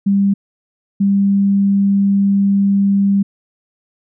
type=tone pair in turn; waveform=sine; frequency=198.4 / 198.4 Hz; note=G3 / G3; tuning=+21 / +21 cents; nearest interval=unison; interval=0 cents; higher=neither; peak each=-10 dBFS; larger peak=neither; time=0.06-0.34 / 1-3.23 s; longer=second; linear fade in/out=10 ms; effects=none